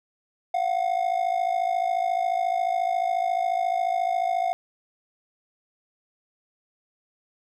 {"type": "ring-modulated tone", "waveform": "triangle", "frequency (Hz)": 718, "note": "F5", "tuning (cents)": 48, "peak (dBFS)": -17, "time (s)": [0.54, 4.53], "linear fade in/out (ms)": 0, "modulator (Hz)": 27.1, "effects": []}